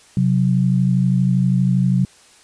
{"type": "tone pair together", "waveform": "sine", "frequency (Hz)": [131.2, 183.71], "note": ["C3", "F#3"], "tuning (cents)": [5, -12], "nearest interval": "tritone", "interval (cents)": 583, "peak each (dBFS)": -16, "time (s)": [0.17, 2.05], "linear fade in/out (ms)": 2, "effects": ["white hiss -49 dBFS RMS until 2.43 s", "resampled to 22050 Hz"]}